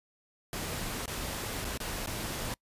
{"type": "noise with dropouts", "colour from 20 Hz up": "pink", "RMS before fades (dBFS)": -36, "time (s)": [0.53, 2.54], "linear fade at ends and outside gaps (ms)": 1, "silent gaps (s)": [[1.058, 1.078], [1.645, 1.65], [1.775, 1.802], [2.061, 2.072]], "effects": ["noise-tail reverb RT60 0.1 s tail -26 dB re dry", "resampled to 32000 Hz"]}